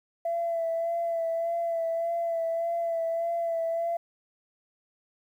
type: tone with vibrato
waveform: sine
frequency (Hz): 670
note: E5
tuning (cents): +28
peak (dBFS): -25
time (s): 0.25-3.97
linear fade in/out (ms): 5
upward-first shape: sine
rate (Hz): 1.7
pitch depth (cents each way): 26
effects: tanh soft clip ceiling -21 dBFS + 10-bit